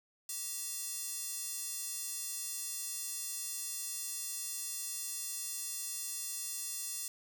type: tone with high-pass filter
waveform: square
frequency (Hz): 386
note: G4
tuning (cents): -27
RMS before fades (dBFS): -40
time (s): 0.29-7.08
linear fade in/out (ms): 2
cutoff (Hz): 7300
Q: 1.3
effects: none